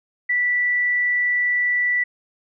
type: tone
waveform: sine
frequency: 1965 Hz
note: B6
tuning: 9 cents flat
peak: -17 dBFS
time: 0.29-2.04 s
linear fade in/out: 10 ms
effects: none